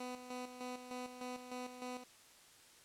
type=tone with tremolo; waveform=15% pulse; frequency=250 Hz; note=B3; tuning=21 cents sharp; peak=-36 dBFS; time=0-2.04 s; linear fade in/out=5 ms; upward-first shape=square; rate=3.3 Hz; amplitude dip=60%; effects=white hiss -62 dBFS RMS until 2.84 s + low-pass 10000 Hz 12 dB/octave